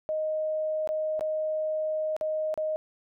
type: tone with dropouts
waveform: sine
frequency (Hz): 622.3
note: D#5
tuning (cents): 0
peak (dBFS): -26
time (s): 0.09-2.76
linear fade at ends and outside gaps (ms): 0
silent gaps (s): 0.874-0.89 / 1.194-1.209 / 2.165-2.211 / 2.541-2.576
effects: none